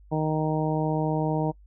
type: harmonic tone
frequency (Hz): 155.56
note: D#3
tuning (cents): 0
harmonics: 1 / 2 / 3 / 4 / 5 / 6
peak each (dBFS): -26 / -29 / -31 / -32 / -33 / -34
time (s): 0.11-1.52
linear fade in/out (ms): 20
effects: noise-tail reverb RT60 0.1 s tail -25 dB re dry + added 50 Hz sine -49 dBFS peak until 1.66 s